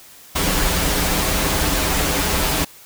pink noise with comb filter, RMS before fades -19 dBFS, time 0.35-2.65 s, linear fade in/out 10 ms, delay 8.6 ms, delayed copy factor -0.7, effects white hiss -44 dBFS RMS until 2.85 s

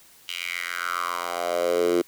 10% pulse tone with high-pass filter sweep, 87.3 Hz, F2, in tune, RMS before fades -26 dBFS, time 0.28-2.02 s, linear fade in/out 10 ms, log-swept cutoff 2900 to 340 Hz, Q 4.6, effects white hiss -53 dBFS RMS until 2.07 s

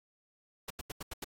pink noise bursts, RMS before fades -40 dBFS, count 6, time 0.68-1.244 s, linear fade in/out 5 ms, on 24 ms, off 84 ms, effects AAC 48 kbps

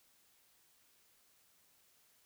silence, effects white hiss -70 dBFS RMS until 2.25 s

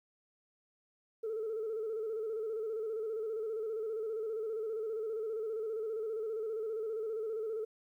sine tone with vibrato, 440 Hz, A4, in tune, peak -33 dBFS, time 1.23-7.65 s, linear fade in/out 10 ms, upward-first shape square, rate 15 Hz, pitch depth 50 cents each way, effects tanh soft clip ceiling -31 dBFS + 12-bit

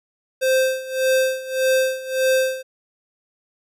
square tone with tremolo, 522 Hz, C5, 4 cents flat, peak -15 dBFS, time 0.41-2.63 s, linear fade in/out 20 ms, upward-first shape sine, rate 1.7 Hz, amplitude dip 85%, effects resampled to 32000 Hz

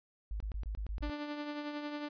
sine tone bursts, 51.91 Hz, G#1, in tune, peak -35 dBFS, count 7, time 0.31-1.098 s, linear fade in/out 0 ms, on 92 ms, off 24 ms
sawtooth tone with tremolo, 294.9 Hz, D4, 7 cents sharp, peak -32 dBFS, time 1.02-2.09 s, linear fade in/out 10 ms, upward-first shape triangle, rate 11 Hz, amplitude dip 50%
effects resampled to 11025 Hz

